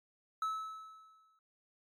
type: tone with exponential decay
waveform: triangle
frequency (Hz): 1300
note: E6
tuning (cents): -24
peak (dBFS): -29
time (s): 0.42-1.39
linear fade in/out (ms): 2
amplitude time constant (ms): 210
effects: MP3 64 kbps